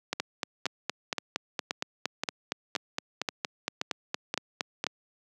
two click trains, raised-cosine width 0.2 ms, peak -11 / -11 dBFS, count 10 / 21, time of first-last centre 0.13-4.867 / 0.2-4.84 s, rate 1.9 / 4.31 Hz, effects high-pass 200 Hz 12 dB/octave

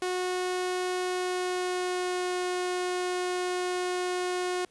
sawtooth tone with pitch glide, 364.6 to 361.7 Hz, F#4 to F#4, -25 to -39 cents, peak -24 dBFS, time 0.02-4.65 s, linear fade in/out 2 ms, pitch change -14 cents, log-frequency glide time 1.01-2.38 s, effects pink hiss -64 dBFS RMS until 4.7 s + resampled to 24000 Hz

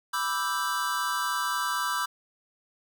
square chord, E minor seventh, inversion second, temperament equal, 987.8 / 1174.7 / 1318.5 / 1568 Hz, B5 / D6 / E6 / G6, 0 / 0 / 0 / 0 cents, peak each -33 dBFS, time 0.13-2.06 s, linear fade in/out 10 ms, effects none

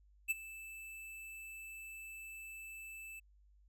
square tone with ADSR envelope, 2637 Hz, E7, in tune, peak -30 dBFS, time 0.28-3.2 s, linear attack 27 ms, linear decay 23 ms, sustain -18 dB, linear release 12 ms, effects added 50 Hz sine -63 dBFS peak until 3.68 s

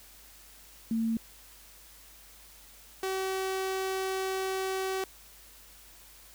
sine / sawtooth tone pair in turn, 225.9 / 380.8 Hz, A3 / F#4, +46 / +50 cents, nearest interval major sixth, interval 904 cents, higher second, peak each -26 dBFS, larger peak neither, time 0.91-1.17 / 3.03-5.04 s, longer second, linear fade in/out 2 ms, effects added 50 Hz sine -59 dBFS peak until 6.34 s + white hiss -54 dBFS RMS until 6.34 s

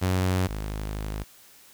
sawtooth tone pair in turn, 92.6 / 52.15 Hz, F#2 / G#1, +2 / +8 cents, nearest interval minor seventh, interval 994 cents, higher first, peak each -18 / -26 dBFS, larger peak first, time 0.01-0.48 / 0.48-1.24 s, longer second, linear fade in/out 20 ms, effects white hiss -53 dBFS RMS until 1.73 s

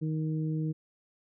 harmonic tone, 156.5 Hz, D#3, 10 cents sharp, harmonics 1 / 2 / 3, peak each -29 / -35 / -44 dBFS, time 0.01-0.73 s, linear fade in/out 20 ms, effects none

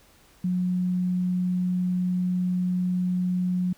sine tone, 181 Hz, F#3, 38 cents flat, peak -22 dBFS, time 0.44-3.73 s, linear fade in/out 5 ms, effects pink hiss -57 dBFS RMS until 3.77 s

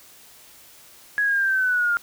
sine linear sweep, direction down, 1678 to 1396.9 Hz, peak -18 dBFS, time 1.18-1.97 s, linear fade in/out 0 ms, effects white hiss -49 dBFS RMS until 2.02 s

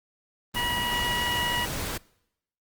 pink noise, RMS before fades -32 dBFS, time 0.54-1.98 s, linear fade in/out 10 ms
harmonic tone, 966 Hz, B5, 39 cents flat, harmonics 1 / 2 / 3, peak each -30 / -30 / -30 dBFS, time 0.55-1.66 s, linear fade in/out 20 ms
effects noise-tail reverb RT60 0.8 s tail -24 dB re dry + Opus 24 kbps

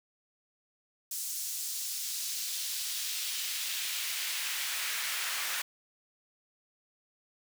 pink noise with high-pass filter sweep, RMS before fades -35 dBFS, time 1.11-5.62 s, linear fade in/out 5 ms, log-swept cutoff 6900 to 1500 Hz, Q 1.1, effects none

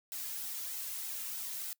blue noise with flanger, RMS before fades -40 dBFS, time 0.12-1.73 s, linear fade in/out 0 ms, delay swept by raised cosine 1.7 to 2.69 ms, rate 3.2 Hz, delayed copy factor -0.65, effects noise-tail reverb RT60 0.1 s tail -25 dB re dry

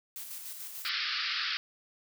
blue noise with tremolo, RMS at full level -41 dBFS, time 0.16-0.89 s, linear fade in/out 0 ms, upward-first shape square, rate 6.8 Hz, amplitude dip 35%
white band-pass noise, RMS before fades -33 dBFS, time 0.85-1.57 s, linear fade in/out 0 ms, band 1200 to 5100 Hz, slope 96 dB/octave
effects none

